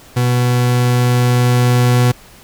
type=tone with level ramp; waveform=40% pulse; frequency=123.2 Hz; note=B2; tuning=4 cents flat; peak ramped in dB=-11 to -8 dBFS; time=0.16-2.12 s; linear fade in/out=10 ms; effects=pink hiss -42 dBFS RMS until 2.43 s